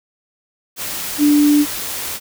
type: tone in noise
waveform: sine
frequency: 293.7 Hz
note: D4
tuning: in tune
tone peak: -9 dBFS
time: 1.18-1.66 s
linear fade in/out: 50 ms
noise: white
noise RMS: -25 dBFS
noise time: 0.76-2.2 s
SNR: +13 dB
effects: none